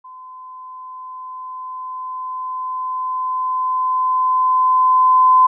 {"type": "tone with level ramp", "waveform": "sine", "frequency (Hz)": 1023, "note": "C6", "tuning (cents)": -39, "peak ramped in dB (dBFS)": [-35, -7], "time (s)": [0.04, 5.47], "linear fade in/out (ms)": 10, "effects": []}